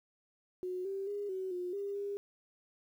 sine tone with pitch steps, 365.6 / 390.1 / 408.1 / 376.9 / 358.3 / 401 / 403.2 Hz, F#4 / G4 / G#4 / F#4 / F4 / G4 / G4, -21 / -8 / -30 / +32 / +44 / +39 / +49 cents, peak -35 dBFS, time 0.63-2.17 s, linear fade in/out 0 ms, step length 220 ms, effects 11-bit

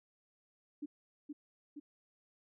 sine tone with echo, 293.7 Hz, D4, in tune, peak -38 dBFS, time 0.82-0.86 s, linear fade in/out 10 ms, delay 470 ms, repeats 2, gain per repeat -3 dB, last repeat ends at 1.8 s, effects none

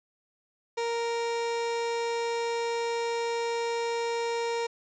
30% pulse tone, 466.2 Hz, A#4, in tune, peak -25 dBFS, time 0.77-4.67 s, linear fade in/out 10 ms, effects resampled to 16000 Hz + 9-bit

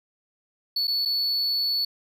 triangle tone with dropouts, 4435 Hz, C#8, in tune, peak -21 dBFS, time 0.76-1.85 s, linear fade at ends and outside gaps 5 ms, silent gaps 0.872-0.878 / 1.052-1.056 s, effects none

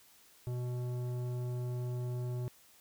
sine tone with tanh clipping, 123.47 Hz, B2, in tune, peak -36 dBFS, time 0.47-2.48 s, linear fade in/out 0 ms, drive 13 dB, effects white hiss -62 dBFS RMS until 2.8 s

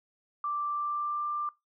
sine tone with pitch glide, 1174.7 to 1186.3 Hz, D6 to D6, 0 to +17 cents, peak -29 dBFS, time 0.44-1.49 s, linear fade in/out 2 ms, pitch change +17 cents, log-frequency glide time 0.69-1.28 s, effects noise-tail reverb RT60 0.2 s tail -22 dB re dry

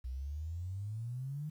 sine exponential sweep, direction up, 60.9 to 155.56 Hz, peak -37 dBFS, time 0.04-1.5 s, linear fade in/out 10 ms, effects 11-bit

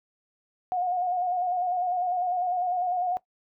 sine tone with vibrato, 722 Hz, F#5, 43 cents flat, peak -24 dBFS, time 0.72-3.17 s, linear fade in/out 0 ms, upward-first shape square, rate 10 Hz, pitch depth 34 cents each way, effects noise-tail reverb RT60 0.1 s tail -18 dB re dry

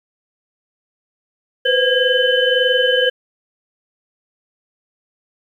sine tone cluster, 495.3 / 517 / 1634 / 3037 Hz, B4 / C5 / G#6 / F#7, +5 / -21 / -29 / +44 cents, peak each -18 dBFS, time 1.65-3.1 s, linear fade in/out 10 ms, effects 8-bit

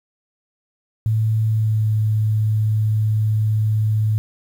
sine tone with pitch glide, 110 to 108.05 Hz, A2 to A2, 0 to -31 cents, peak -15 dBFS, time 1.06-4.18 s, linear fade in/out 0 ms, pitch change -31 cents, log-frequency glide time 1.46-1.92 s, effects 8-bit

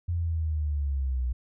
sine linear sweep, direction down, 87.31 to 60.4 Hz, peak -25 dBFS, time 0.08-1.33 s, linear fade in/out 10 ms, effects none

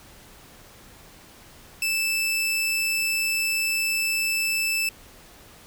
sawtooth tone, 2637 Hz, E7, in tune, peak -19 dBFS, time 1.82-4.89 s, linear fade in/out 2 ms, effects pink hiss -49 dBFS RMS until 5.66 s

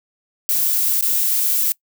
violet noise with dropouts, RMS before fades -18 dBFS, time 0.49-1.72 s, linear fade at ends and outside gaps 0 ms, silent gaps 1.01-1.025 s, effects noise-tail reverb RT60 0.1 s tail -23 dB re dry

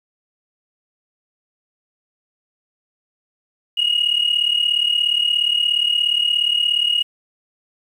sine tone pair together, 2863 / 2900 Hz, F7 / F#7, +42 / -35 cents, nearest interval unison, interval 23 cents, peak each -17 / -17 dBFS, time 3.77-7.03 s, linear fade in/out 10 ms, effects tanh soft clip ceiling -10 dBFS + 8-bit

